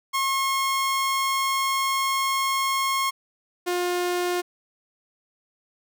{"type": "tone pair in turn", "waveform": "sawtooth", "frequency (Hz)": [1080, 355.5], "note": ["C#6", "F4"], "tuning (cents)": [-45, 31], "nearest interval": "octave + perfect fifth", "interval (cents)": 1924, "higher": "first", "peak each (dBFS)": [-18, -19], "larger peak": "first", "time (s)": [[0.13, 3.11], [3.66, 4.42]], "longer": "first", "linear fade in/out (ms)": 20, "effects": []}